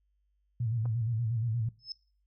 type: tone with vibrato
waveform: sine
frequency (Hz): 114.7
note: A#2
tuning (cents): -28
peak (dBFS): -28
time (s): 0.6-1.69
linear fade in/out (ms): 5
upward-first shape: square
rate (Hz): 8.5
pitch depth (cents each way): 81
type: clicks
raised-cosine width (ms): 1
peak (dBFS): -34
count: 2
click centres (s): 0.855 / 0.859
type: tone with exponential growth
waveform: sine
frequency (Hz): 5210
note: E8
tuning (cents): -21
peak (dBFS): -32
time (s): 1.79-1.92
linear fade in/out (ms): 1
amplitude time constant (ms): 28
effects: noise-tail reverb RT60 0.4 s tail -20 dB re dry + added 50 Hz sine -70 dBFS peak until 2.26 s

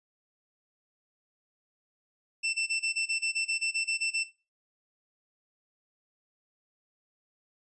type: tone bursts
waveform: sawtooth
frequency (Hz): 2677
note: E7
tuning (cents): +26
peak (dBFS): -23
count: 14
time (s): 2.43-4.243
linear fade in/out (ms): 20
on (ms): 110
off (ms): 21
effects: noise-tail reverb RT60 0.3 s tail -18 dB re dry + resampled to 22050 Hz

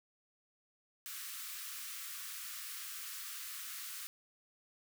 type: high-pass noise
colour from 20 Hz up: white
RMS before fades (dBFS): -45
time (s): 1.06-4.07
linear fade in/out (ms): 0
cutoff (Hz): 1100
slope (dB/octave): 96
effects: none

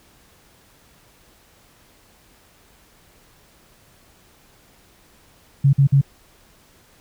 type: tone bursts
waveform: sine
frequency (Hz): 138.59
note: C#3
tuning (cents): 0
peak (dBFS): -10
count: 3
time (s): 5.64-6.014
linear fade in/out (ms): 10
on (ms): 92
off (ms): 49
effects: pink hiss -54 dBFS RMS until 7 s

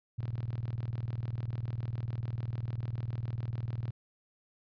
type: tone with tremolo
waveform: sine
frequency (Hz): 116.54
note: A#2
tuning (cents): 0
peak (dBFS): -30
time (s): 0.18-3.91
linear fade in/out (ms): 10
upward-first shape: square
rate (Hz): 20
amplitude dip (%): 75
effects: resampled to 11025 Hz

